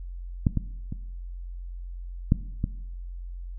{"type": "clicks", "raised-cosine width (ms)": 5, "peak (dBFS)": [-7, -12, -19, -6, -13], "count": 5, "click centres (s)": [0.468, 0.573, 0.924, 2.321, 2.641], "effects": ["noise-tail reverb RT60 0.8 s tail -17 dB re dry", "added 44 Hz sine -34 dBFS peak until 3.58 s"]}